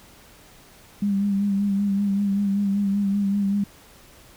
sine tone with vibrato, 200 Hz, G3, 35 cents sharp, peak -19 dBFS, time 1.02-3.64 s, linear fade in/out 5 ms, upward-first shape sine, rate 5.2 Hz, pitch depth 35 cents each way, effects pink hiss -50 dBFS RMS until 4.36 s

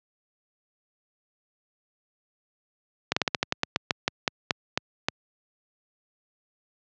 slowing click train, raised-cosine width 0.2 ms, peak -4 dBFS, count 15, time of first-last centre 3.12-5.085 s, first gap 45 ms, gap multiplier 1.16, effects high-pass 100 Hz 12 dB/octave + low-pass 5000 Hz 12 dB/octave

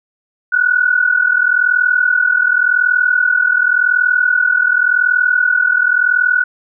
sine tone pair together, 1453.1 / 1494 Hz, F#6 / F#6, -32 / +16 cents, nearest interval unison, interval 48 cents, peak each -13 dBFS, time 0.52-6.44 s, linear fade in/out 10 ms, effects none

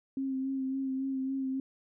sine tone with vibrato, 266.4 Hz, C4, 31 cents sharp, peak -30 dBFS, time 0.17-1.6 s, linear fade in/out 2 ms, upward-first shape sine, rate 3.6 Hz, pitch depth 24 cents each way, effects none

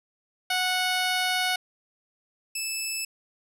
10% pulse tone pair in turn, 736 / 2623 Hz, F#5 / E7, -9 / -9 cents, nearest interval octave + minor seventh, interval 2200 cents, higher second, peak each -15 / -19 dBFS, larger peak first, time 0.5-1.56 / 2.55-3.05 s, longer first, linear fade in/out 5 ms, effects low-pass 12000 Hz 12 dB/octave

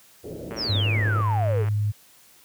white low-pass noise, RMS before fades -35 dBFS, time 0.23-1.23 s, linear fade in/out 20 ms, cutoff 580 Hz, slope 48 dB/octave
click train, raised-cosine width 0.5 ms, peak -23 dBFS, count 135, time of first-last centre 0.51-1.685 s, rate 114 Hz
sine exponential sweep, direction down, 5860 to 387.7 Hz, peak -25 dBFS, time 0.56-1.66 s, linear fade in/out 50 ms
sine tone with pitch glide, 100.1 to 104.41 Hz, G2 to G#2, +37 to +10 cents, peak -20 dBFS, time 0.68-1.92 s, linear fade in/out 20 ms, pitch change +73 cents, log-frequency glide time 0.78-0.86 s
effects white hiss -54 dBFS RMS until 2.44 s + high-pass 60 Hz 12 dB/octave

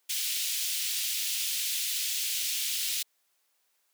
pink high-pass noise, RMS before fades -31 dBFS, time 0.09-3.03 s, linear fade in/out 10 ms, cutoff 2800 Hz, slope 24 dB/octave, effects white hiss -73 dBFS RMS until 3.93 s + high-pass 400 Hz 12 dB/octave

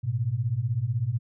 sine beating tone pair, 107.6 / 123.6 Hz, A2 / B2, -38 / +2 cents, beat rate 16 Hz, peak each -28 / -26 dBFS, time 0.03-1.19 s, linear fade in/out 20 ms, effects none

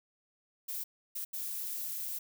violet noise bursts at uneven times, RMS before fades -38 dBFS, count 3, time 0.68-0.84 / 1.15-1.25 / 1.33-2.19 s, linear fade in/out 10 ms, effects none

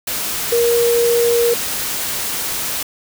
sine tone in noise, 471.5 Hz, A#4, 20 cents sharp, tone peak -12 dBFS, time 0.52-1.54 s, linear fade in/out 5 ms, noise white, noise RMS -22 dBFS, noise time 0.07-2.83 s, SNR +7 dB, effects none

